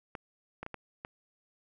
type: clicks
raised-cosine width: 0.5 ms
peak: -24 dBFS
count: 5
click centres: 0.152 / 0.63 / 0.664 / 0.743 / 1.049 s
effects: none